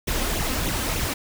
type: noise with flanger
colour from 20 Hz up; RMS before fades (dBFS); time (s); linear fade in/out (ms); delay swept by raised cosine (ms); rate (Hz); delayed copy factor
pink; -25; 0.07-1.14; 10; 0.3 to 3.9; 3.3; +0.6
effects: none